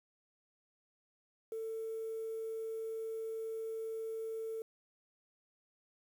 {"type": "tone", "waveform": "triangle", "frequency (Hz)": 446.3, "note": "A4", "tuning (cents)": 25, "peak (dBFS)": -34, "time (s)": [1.52, 4.62], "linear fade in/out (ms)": 2, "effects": ["tanh soft clip ceiling -35 dBFS", "10-bit"]}